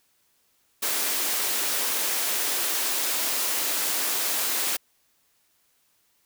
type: high-pass noise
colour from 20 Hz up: white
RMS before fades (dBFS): -26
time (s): 0.82-4.77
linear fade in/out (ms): 10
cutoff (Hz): 260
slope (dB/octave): 24
effects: white hiss -67 dBFS RMS until 6.25 s